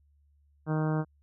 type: harmonic tone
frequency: 155.56 Hz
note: D#3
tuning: in tune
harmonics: 1 / 2 / 3 / 4 / 5 / 6 / 7 / 8 / 9 / 10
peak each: -27 / -33 / -37 / -39 / -41 / -43 / -44 / -45 / -46 / -47 dBFS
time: 0.66-1.05 s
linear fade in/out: 50 ms
effects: added 72 Hz sine -62 dBFS peak until 1.22 s